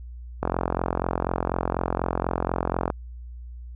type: click train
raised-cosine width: 1 ms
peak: -9 dBFS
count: 110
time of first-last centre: 0.43-2.902 s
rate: 44.1 Hz
effects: added 60 Hz sine -36 dBFS peak until 3.75 s